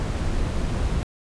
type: noise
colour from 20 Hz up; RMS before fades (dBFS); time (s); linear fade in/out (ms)
brown; -24; 0-1.03; 0
effects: resampled to 22050 Hz